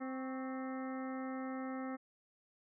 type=harmonic tone with a mistuned harmonic; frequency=261.6 Hz; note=C4; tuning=in tune; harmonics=1 / 2 / 3 / 4 / 5 / 6 / 7 / 8; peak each=-40 / -47 / -49 / -54 / -50 / -62 / -54 / -58 dBFS; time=0-1.97 s; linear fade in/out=20 ms; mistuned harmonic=4; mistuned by=+92 cents; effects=none